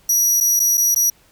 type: tone with dropouts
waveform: sawtooth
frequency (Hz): 5800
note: F#8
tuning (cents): -35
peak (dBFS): -11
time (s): 0.09-1.1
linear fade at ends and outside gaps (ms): 5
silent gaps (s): 0.403-0.408 / 0.595-0.6 / 0.773-0.777 / 0.947-0.96
effects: pink hiss -54 dBFS RMS until 1.31 s